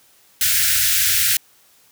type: band-stop noise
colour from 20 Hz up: white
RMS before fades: -17 dBFS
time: 0.41-1.37 s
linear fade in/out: 2 ms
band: 120 to 1400 Hz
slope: 96 dB/octave
effects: white hiss -54 dBFS RMS until 1.91 s + high-pass 60 Hz 12 dB/octave